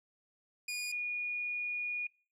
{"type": "tone pair in turn", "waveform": ["sawtooth", "sine"], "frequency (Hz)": [2446, 2446], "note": ["D#7", "D#7"], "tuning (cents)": [-30, -30], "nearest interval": "unison", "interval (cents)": 0, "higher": "neither", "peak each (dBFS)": [-32, -33], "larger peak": "first", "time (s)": [[0.68, 0.92], [0.92, 2.07]], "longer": "second", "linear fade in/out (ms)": 5, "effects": ["noise-tail reverb RT60 0.4 s tail -24 dB re dry", "low-pass 12000 Hz 12 dB/octave"]}